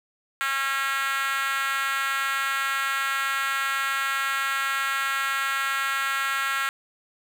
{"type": "tone with high-pass filter", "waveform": "5% pulse", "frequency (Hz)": 272.2, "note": "C#4", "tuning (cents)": -31, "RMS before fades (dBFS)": -26, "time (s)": [0.41, 6.69], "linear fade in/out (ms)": 0, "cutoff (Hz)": 1400, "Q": 3.2, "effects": []}